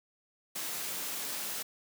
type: noise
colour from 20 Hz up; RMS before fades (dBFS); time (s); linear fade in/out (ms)
white; -37; 0.55-1.63; 10
effects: high-pass 150 Hz 12 dB/octave